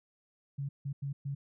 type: tone bursts at uneven times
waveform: sine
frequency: 139.6 Hz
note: C#3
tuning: 13 cents sharp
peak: -33 dBFS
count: 4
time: 0.58-0.69 / 0.85-0.93 / 1.02-1.13 / 1.25-1.35 s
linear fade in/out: 10 ms
effects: none